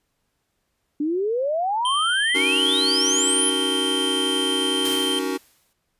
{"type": "exponential sweep", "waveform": "sine", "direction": "up", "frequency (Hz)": [286.6, 10910], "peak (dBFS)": -20, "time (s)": [1, 3.5], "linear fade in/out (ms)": 5}
{"type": "tone", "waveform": "square", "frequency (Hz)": 3136, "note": "G7", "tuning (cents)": 0, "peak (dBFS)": -23, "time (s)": [1.85, 5.19], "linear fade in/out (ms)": 2}
{"type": "chord", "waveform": "square", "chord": "D# minor seventh", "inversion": "third", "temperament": "just", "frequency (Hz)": [280, 311.1, 373.4, 466.7], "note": ["C#4", "D#4", "F#4", "A#4"], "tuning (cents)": [18, 0, 16, 2], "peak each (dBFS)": [-28, -32, -28, -32], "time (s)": [2.34, 5.38], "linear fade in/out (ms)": 20}
{"type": "noise with exponential decay", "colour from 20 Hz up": "white", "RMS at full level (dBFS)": -28, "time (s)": [4.85, 5.73], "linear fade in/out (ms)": 1, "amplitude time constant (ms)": 190}
{"effects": ["pink hiss -73 dBFS RMS until 5.99 s", "resampled to 32000 Hz"]}